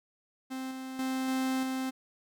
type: tone with level steps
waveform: 45% pulse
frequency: 261.6 Hz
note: C4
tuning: in tune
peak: -35 / -38 / -30 / -28 / -31 dBFS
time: 0.5-1.91 s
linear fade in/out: 20 ms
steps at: 0.71 / 0.99 / 1.28 / 1.63 s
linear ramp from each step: 2 ms
effects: none